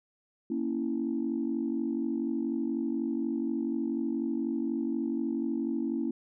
sine chord, A# diminished, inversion none, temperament equal, 233.1 / 277.2 / 329.6 Hz, A#3 / C#4 / E4, 0 / 0 / 0 cents, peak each -32 dBFS, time 0.5-6.11 s, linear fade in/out 5 ms, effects tanh soft clip ceiling -20 dBFS

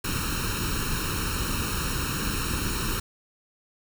pink noise with comb filter, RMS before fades -28 dBFS, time 0.04-3 s, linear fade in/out 5 ms, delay 0.73 ms, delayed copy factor +0.9, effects none

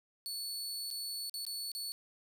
sawtooth tone with dropouts, 4435 Hz, C#8, in tune, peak -35 dBFS, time 0.26-1.92 s, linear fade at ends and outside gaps 0 ms, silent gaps 0.904-0.911 / 1.296-1.341 / 1.451-1.466 / 1.717-1.75 s, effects none

